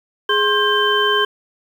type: tone cluster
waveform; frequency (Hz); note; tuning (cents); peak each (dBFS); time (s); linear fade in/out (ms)
sine; 416.6 / 1060 / 1592 / 3091; G#4 / C6 / G6 / G7; +5 / +22 / +26 / -25; -19; 0.29-1.25; 5
effects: 7-bit